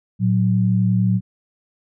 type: tone pair together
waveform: sine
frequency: 113.59 / 185 Hz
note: A#2 / F#3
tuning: -44 / 0 cents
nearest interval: minor sixth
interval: 844 cents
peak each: -17 dBFS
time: 0.19-1.21 s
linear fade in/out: 50 ms
effects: none

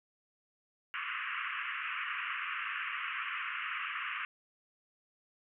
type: band-pass noise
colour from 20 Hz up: pink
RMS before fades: -38 dBFS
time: 0.94-4.25 s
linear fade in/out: 0 ms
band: 1100 to 2900 Hz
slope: 96 dB/octave
effects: none

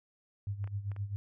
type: tone with tremolo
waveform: sine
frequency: 100.6 Hz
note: G2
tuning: 45 cents sharp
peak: -31 dBFS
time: 0.47-1.16 s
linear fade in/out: 0 ms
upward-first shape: sine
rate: 7.7 Hz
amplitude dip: 75%
type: clicks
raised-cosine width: 0.5 ms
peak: -36 dBFS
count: 4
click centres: 0.642 / 0.675 / 0.917 / 0.964 s
effects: none

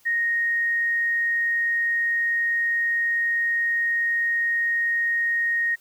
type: tone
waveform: sine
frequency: 1864.7 Hz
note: A#6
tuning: in tune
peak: -20 dBFS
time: 0.05-5.76 s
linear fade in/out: 20 ms
effects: white hiss -58 dBFS RMS until 5.8 s

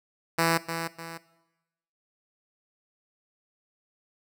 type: tone with echo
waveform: 5% pulse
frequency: 165.6 Hz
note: E3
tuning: 8 cents sharp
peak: -10 dBFS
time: 0.38-0.58 s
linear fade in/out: 10 ms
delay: 300 ms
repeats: 2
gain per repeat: -8 dB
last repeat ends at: 1.18 s
effects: noise-tail reverb RT60 1.0 s tail -18 dB re dry

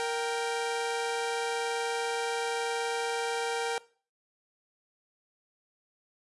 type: tone pair together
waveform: sawtooth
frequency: 466.2 / 784 Hz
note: A#4 / G5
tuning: 0 / 0 cents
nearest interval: major sixth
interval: 900 cents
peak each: -27 / -30 dBFS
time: 0-3.78 s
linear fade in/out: 0 ms
effects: noise-tail reverb RT60 0.4 s tail -20 dB re dry + resampled to 24000 Hz

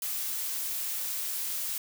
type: noise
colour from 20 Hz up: blue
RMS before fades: -33 dBFS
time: 0.02-1.78 s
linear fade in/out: 2 ms
effects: none

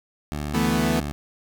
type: tone with pitch glide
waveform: 15% pulse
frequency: 74 to 73.15 Hz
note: D2 to D2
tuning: +14 to -6 cents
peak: -21 dBFS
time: 0.32-1.12 s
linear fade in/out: 0 ms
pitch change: -20 cents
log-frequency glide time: 0.51-0.62 s
type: chord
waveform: sawtooth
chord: E suspended fourth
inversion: none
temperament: equal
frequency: 164.81 / 220 / 246.9 Hz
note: E3 / A3 / B3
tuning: 0 / 0 / 0 cents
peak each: -21 / -21 / -20 dBFS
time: 0.54-1 s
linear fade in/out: 5 ms
effects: none

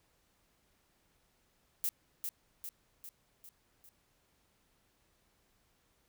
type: noise with echo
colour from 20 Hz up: violet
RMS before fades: -33 dBFS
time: 1.84-1.89 s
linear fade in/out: 0 ms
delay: 400 ms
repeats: 5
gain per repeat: -5 dB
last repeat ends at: 3.89 s
effects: pink hiss -73 dBFS RMS until 6.08 s

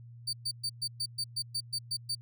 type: tone bursts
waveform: 35% pulse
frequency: 4602 Hz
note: D8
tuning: 36 cents flat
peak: -29 dBFS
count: 11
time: 0.27-2.152 s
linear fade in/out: 10 ms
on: 62 ms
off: 120 ms
effects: added 118 Hz sine -47 dBFS peak until 2.21 s

